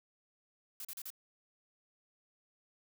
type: noise bursts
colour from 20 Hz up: blue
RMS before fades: -44 dBFS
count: 4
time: 0.8-1.103 s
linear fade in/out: 2 ms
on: 48 ms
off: 37 ms
effects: none